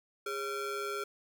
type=ring-modulated tone; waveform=square; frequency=479.5 Hz; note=A#4; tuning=49 cents sharp; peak=-32 dBFS; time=0.26-1.04 s; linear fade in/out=5 ms; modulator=888 Hz; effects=none